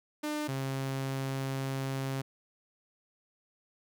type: tone pair in turn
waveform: sawtooth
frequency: 300.4 / 134.63 Hz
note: D4 / C3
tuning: +39 / +50 cents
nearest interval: octave + major second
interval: 1389 cents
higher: first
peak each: -28 dBFS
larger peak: neither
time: 0.23-0.48 / 0.48-2.22 s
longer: second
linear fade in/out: 10 ms
effects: none